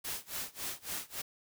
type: noise with tremolo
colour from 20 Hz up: white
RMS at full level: -37 dBFS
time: 0.04-1.22 s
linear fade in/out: 10 ms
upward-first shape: sine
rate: 3.6 Hz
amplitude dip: 95%
effects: none